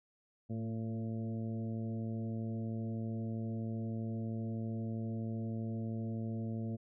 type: harmonic tone with a mistuned harmonic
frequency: 112.5 Hz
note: A2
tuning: 39 cents sharp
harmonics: 1 / 2 / 3 / 4 / 5 / 6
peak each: -38 / -39 / -49 / -51 / -53 / -55 dBFS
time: 0.49-6.77 s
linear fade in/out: 20 ms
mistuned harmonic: 3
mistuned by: +16 cents
effects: none